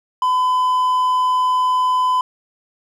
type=tone; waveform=triangle; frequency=1010 Hz; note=B5; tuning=39 cents sharp; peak=-12 dBFS; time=0.22-2.21 s; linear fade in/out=2 ms; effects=none